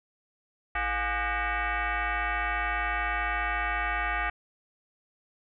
sine tone with frequency modulation, 329.6 Hz, E4, in tune, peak -26 dBFS, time 0.75-4.3 s, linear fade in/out 5 ms, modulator 385 Hz, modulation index 5.3, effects none

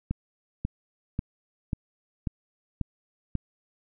click train, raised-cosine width 5 ms, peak -15 dBFS, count 7, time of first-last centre 0.11-3.353 s, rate 1.85 Hz, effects none

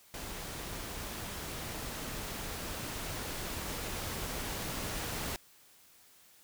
pink noise with level ramp, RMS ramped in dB -42 to -37 dBFS, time 0.14-5.36 s, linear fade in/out 0 ms, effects white hiss -61 dBFS RMS until 6.43 s

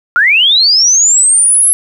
sine linear sweep, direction up, 1353 to 11175 Hz, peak -5 dBFS, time 0.16-1.73 s, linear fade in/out 0 ms, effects 7-bit

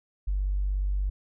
triangle tone with tanh clipping, 48.47 Hz, G1, 19 cents flat, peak -24 dBFS, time 0.27-1.1 s, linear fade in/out 10 ms, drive 4 dB, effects none

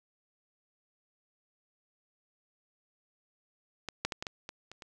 clicks, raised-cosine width 0.2 ms, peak -19 / -12 / -17 / -19 / -19 / -23 / -29 / -29 dBFS, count 8, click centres 3.887 / 4.05 / 4.122 / 4.225 / 4.268 / 4.491 / 4.716 / 4.822 s, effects none

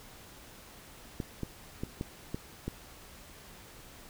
clicks, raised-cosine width 3 ms, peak -21 dBFS, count 6, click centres 1.202 / 1.433 / 1.835 / 2.011 / 2.345 / 2.68 s, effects pink hiss -52 dBFS RMS until 4.09 s

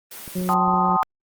white high-pass noise, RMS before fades -37 dBFS, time 0.11-0.54 s, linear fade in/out 5 ms, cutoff 190 Hz, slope 12 dB/octave
clicks, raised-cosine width 3 ms, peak -26 dBFS, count 6, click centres 0.278 / 0.384 / 0.414 / 0.68 / 0.74 / 0.892 s
harmonic tone, 182.4 Hz, F#3, 24 cents flat, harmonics 1 / 2 / 3, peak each -23 / -31 / -35 dBFS, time 0.35-0.97 s, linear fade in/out 10 ms
sine chord, A half-diminished seventh, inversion third, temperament equal with one note detuned, 765.2 / 880 / 1046.5 / 1244.5 Hz, G5 / A5 / C6 / Eb6, -42 / 0 / 0 / 0 cents, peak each -23 / -22 / -24 / -21 dBFS, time 0.49-1.03 s, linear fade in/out 0 ms
effects Opus 24 kbps

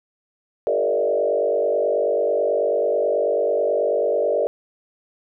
sine tone with frequency modulation, 523.3 Hz, C5, in tune, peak -17 dBFS, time 0.67-4.47 s, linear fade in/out 0 ms, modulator 49.2 Hz, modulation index 2.4, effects none

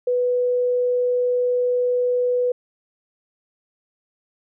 sine tone, 493.9 Hz, B4, in tune, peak -17 dBFS, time 0.07-2.52 s, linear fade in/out 5 ms, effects none

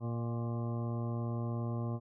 harmonic tone with a mistuned harmonic, 117.2 Hz, A#2, 10 cents sharp, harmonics 1 / 2 / 3 / 4 / 5 / 6 / 7 / 9 / 10, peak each -34 / -40 / -45 / -49 / -48 / -52 / -53 / -50 / -56 dBFS, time 0-2 s, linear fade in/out 50 ms, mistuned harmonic 5, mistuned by +23 cents, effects none

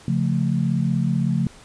sine chord, Db augmented, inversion none, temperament equal, 138.59 / 174.61 / 220 Hz, Db3 / F3 / A3, 0 / 0 / 0 cents, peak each -22 / -22 / -24 dBFS, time 0.08-1.47 s, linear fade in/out 2 ms, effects pink hiss -47 dBFS RMS until 1.64 s + resampled to 22050 Hz

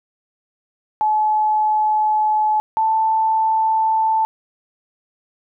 sine tone pair in turn, 857 / 882.6 Hz, A5 / A5, -46 / +5 cents, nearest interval minor second, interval 51 cents, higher second, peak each -14 dBFS, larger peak neither, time 1.01-2.6 / 2.77-4.25 s, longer first, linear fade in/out 0 ms, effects none

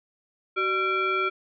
sine tone with frequency modulation, 1360 Hz, F6, 46 cents flat, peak -22 dBFS, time 0.56-1.3 s, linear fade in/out 20 ms, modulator 982 Hz, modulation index 1.1, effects none

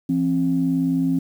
sine tone pair together, 168.1 / 266.8 Hz, E3 / C4, +34 / +34 cents, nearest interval minor sixth, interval 800 cents, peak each -22 / -18 dBFS, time 0.09-1.19 s, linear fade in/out 5 ms, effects tanh soft clip ceiling -10 dBFS + 8-bit

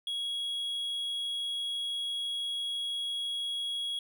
triangle tone, 3322 Hz, G#7, in tune, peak -30 dBFS, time 0.07-3.99 s, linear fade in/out 2 ms, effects none

